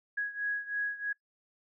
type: beating tone pair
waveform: sine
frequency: 1661.2 / 1664.3 Hz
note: G#6 / G#6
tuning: 0 / +3 cents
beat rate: 3.1 Hz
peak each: -33 / -36 dBFS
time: 0.17-1.13 s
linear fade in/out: 10 ms
effects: noise-tail reverb RT60 0.1 s tail -21 dB re dry